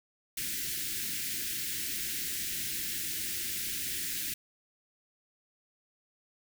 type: band-stop noise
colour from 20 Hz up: white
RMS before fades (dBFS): -35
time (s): 0.37-4.34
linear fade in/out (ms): 5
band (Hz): 380 to 1600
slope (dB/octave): 48
effects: none